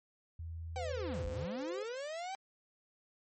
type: tone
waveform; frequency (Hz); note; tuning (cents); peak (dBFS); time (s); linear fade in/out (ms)
sine; 82.41; E2; 0; -40; 0.39-1.45; 5
type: tone with pitch glide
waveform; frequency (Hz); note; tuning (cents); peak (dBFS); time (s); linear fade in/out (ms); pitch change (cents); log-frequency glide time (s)
sine; 509 to 516.7; C5 to C5; -48 to -22; -40; 0.76-1.84; 10; +26; 1.07-1.7
type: linear two-way sweep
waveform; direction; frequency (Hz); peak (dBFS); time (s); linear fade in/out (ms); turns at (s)
45% pulse; down then up; 787 to 38.44 to 787; -39; 0.76-2.35; 0; 1.26
effects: MP3 32 kbps